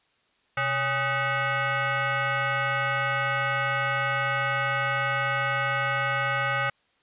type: tone with frequency modulation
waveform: sine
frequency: 130 Hz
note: C3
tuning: 11 cents flat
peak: -23 dBFS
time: 0.57-6.7 s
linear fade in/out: 5 ms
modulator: 689 Hz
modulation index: 3.1
effects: white hiss -67 dBFS RMS until 7.02 s + resampled to 8000 Hz